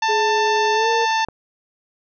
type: harmonic tone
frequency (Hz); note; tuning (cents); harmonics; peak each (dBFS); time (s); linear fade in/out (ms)
889; A5; +18; 1 / 2 / 3 / 4 / 5 / 6 / 7; -18 / -24 / -28 / -30 / -32 / -34 / -35; 0.02-1.25; 5
type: tone with pitch glide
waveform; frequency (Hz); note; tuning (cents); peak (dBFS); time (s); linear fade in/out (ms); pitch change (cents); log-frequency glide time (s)
sine; 423.7 to 462; G#4 to A#4; +35 to -16; -20; 0.08-1.06; 20; +149; 0.74-0.89
type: click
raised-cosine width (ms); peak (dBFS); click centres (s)
1; -19; 1.286
effects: none